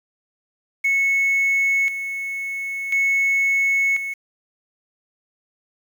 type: tone with tremolo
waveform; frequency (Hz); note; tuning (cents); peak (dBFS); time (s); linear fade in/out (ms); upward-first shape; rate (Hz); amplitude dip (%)
sine; 2200; C#7; -14; -14; 0.84-4.14; 10; square; 0.48; 70
effects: tanh soft clip ceiling -14 dBFS + 7-bit